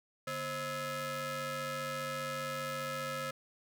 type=ring-modulated tone; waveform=sawtooth; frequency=385.8 Hz; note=G4; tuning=28 cents flat; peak=-29 dBFS; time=0.27-3.31 s; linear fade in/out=5 ms; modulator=917 Hz; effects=none